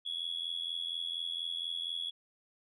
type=tone with amplitude modulation; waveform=sine; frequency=3368 Hz; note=G#7; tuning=24 cents sharp; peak=-29 dBFS; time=0.05-2.11 s; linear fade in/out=20 ms; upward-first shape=sine; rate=84.2 Hz; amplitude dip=90%; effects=tanh soft clip ceiling -30 dBFS